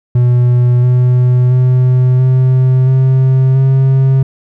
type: tone with pitch steps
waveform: triangle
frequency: 122.8 / 124.87 / 126.98 / 129.13 / 131.31 / 133.53 Hz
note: B2 / B2 / B2 / C3 / C3 / C3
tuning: -9 / +20 / +49 / -22 / +7 / +36 cents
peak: -4 dBFS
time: 0.15-4.23 s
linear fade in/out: 5 ms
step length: 680 ms
effects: none

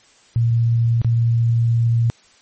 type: tone with dropouts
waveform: sine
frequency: 116.54 Hz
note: A#2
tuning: in tune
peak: -13 dBFS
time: 0.36-2.1 s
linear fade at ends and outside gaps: 0 ms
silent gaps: 1.016-1.046 s
effects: white hiss -52 dBFS RMS until 2.41 s + MP3 32 kbps

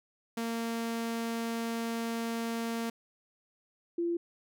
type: tone pair in turn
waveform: sawtooth / sine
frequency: 230 / 341.9 Hz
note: A#3 / F4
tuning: -23 / -37 cents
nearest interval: perfect fifth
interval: 686 cents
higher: second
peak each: -28 dBFS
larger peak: neither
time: 0.37-2.9 / 3.98-4.17 s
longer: first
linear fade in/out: 5 ms
effects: none

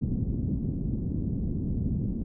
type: low-pass noise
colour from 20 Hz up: white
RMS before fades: -29 dBFS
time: 0.01-2.24 s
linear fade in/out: 20 ms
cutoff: 240 Hz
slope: 24 dB/octave
effects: none

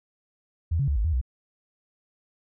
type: tone with pitch steps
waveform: sine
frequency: 82.3 / 138.7 / 71.2 / 52.6 / 81 / 62.8 Hz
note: E2 / C#3 / C#2 / G#1 / E2 / B1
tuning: -2 / +1 / +47 / +23 / -30 / +30 cents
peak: -21 dBFS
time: 0.71-1.214 s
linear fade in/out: 10 ms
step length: 84 ms
effects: none

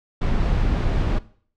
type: noise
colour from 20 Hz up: brown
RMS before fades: -20 dBFS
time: 0.21-1.19 s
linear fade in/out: 10 ms
effects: noise-tail reverb RT60 0.5 s tail -18 dB re dry + low-pass 4000 Hz 12 dB/octave

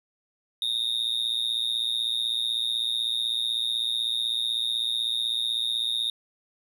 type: tone with amplitude modulation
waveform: triangle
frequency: 3690 Hz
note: A#7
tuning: 18 cents flat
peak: -19 dBFS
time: 0.62-6.1 s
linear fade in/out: 2 ms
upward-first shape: sine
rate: 116 Hz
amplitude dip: 100%
effects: none

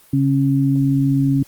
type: tone pair together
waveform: sine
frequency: 138.59 / 274 Hz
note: C#3 / C#4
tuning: 0 / -20 cents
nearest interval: octave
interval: 1180 cents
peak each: -16 dBFS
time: 0.13-1.43 s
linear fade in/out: 5 ms
effects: white hiss -50 dBFS RMS until 1.47 s + Opus 32 kbps

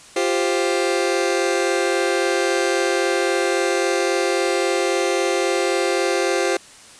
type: chord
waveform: sawtooth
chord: F suspended second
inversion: none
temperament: just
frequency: 349.2 / 392.9 / 523.8 Hz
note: F4 / G4 / C5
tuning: 0 / +4 / +2 cents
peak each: -18 dBFS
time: 0.16-6.57 s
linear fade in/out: 5 ms
effects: white hiss -44 dBFS RMS until 6.99 s + resampled to 22050 Hz

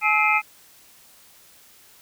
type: tone cluster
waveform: sine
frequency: 852 / 1294 / 2094 / 2393 / 2548 Hz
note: G#5 / E6 / C7 / D7 / D#7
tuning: +44 / -32 / +1 / +32 / +41 cents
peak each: -23 dBFS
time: 0.01-0.42 s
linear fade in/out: 50 ms
effects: white hiss -52 dBFS RMS until 2.01 s

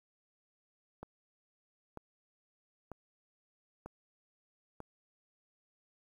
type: click train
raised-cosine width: 1 ms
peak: -30 dBFS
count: 5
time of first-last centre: 1.03-4.804 s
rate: 1.06 Hz
effects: 10-bit

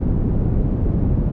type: low-pass noise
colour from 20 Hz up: pink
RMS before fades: -18 dBFS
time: 0-1.32 s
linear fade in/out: 20 ms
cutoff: 260 Hz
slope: 12 dB/octave
effects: none

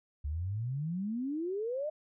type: exponential sweep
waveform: sine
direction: up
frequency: 69.3 to 628 Hz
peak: -32 dBFS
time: 0.24-1.9 s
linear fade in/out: 10 ms
effects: none

